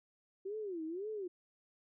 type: tone with vibrato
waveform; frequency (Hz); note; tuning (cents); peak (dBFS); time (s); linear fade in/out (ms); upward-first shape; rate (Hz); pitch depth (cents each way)
sine; 370.7; F#4; +3; -38; 0.45-1.28; 10; sine; 1.9; 280
effects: none